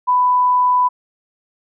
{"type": "tone", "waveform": "sine", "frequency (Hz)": 995, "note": "B5", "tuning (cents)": 13, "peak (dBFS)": -11, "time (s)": [0.07, 0.89], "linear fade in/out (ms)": 20, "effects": []}